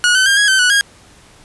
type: tone with pitch steps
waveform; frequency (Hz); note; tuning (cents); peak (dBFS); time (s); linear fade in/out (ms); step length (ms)
sawtooth; 1453 / 1523 / 1605 / 1658 / 1542 / 1476 / 1631; F#6 / F#6 / G6 / G#6 / G6 / F#6 / G#6; -32 / +50 / +40 / -3 / -29 / -5 / -32; -6; 0.04-0.81; 0; 110
effects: pink hiss -45 dBFS RMS until 1.44 s + resampled to 24000 Hz